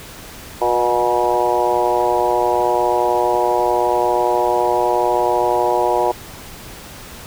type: harmonic tone with a mistuned harmonic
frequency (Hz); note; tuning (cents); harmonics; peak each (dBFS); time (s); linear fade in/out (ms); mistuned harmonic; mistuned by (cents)
120.8; B2; -38; 3 / 4 / 5 / 6 / 7 / 8; -21 / -21 / -21 / -21 / -21 / -21; 0.61-6.12; 10; 5; +25
effects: pink hiss -36 dBFS RMS until 7.26 s